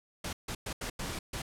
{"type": "noise bursts at uneven times", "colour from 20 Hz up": "pink", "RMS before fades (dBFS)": -37, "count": 6, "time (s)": [[0.24, 0.33], [0.48, 0.55], [0.66, 0.73], [0.81, 0.9], [0.99, 1.19], [1.33, 1.42]], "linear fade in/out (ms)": 5, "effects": ["low-pass 11000 Hz 12 dB/octave"]}